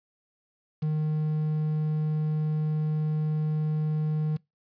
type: tone with quantisation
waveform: triangle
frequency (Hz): 153.9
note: D#3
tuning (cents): -19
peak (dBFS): -22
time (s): 0.82-4.37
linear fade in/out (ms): 10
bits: 8
effects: noise-tail reverb RT60 0.2 s tail -24 dB re dry + resampled to 11025 Hz